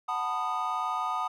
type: chord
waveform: triangle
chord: B dominant seventh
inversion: second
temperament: just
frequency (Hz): 740.8 / 889 / 987.8 / 1234.7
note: F#5 / A5 / B5 / D#6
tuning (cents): +2 / +18 / 0 / -14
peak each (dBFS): -33 / -33 / -34 / -29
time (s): 0.08-1.28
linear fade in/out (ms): 10
effects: none